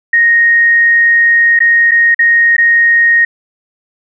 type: tone with dropouts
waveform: sine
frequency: 1864.7 Hz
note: A#6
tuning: in tune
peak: -5 dBFS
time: 0.13-3.25 s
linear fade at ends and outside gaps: 5 ms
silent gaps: 1.591-1.603 / 1.911-1.916 / 2.146-2.191 / 2.567-2.581 s
effects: none